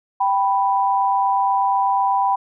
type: tone pair together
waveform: sine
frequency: 784 / 987.8 Hz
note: G5 / B5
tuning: 0 / 0 cents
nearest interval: major third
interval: 400 cents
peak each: -18 dBFS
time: 0.2-2.36 s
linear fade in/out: 10 ms
effects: none